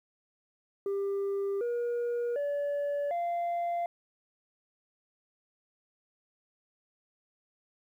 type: tone with pitch steps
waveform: sine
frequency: 396.9 / 477.5 / 574.4 / 691 Hz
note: G4 / A#4 / D5 / F5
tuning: +22 / +42 / -39 / -19 cents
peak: -26 dBFS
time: 0.86-3.86 s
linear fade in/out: 2 ms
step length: 750 ms
effects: tanh soft clip ceiling -28 dBFS + 11-bit